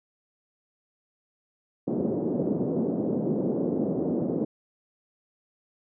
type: band-pass noise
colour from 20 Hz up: pink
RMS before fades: -27 dBFS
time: 1.87-4.45 s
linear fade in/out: 10 ms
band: 180 to 480 Hz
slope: 24 dB/octave
effects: none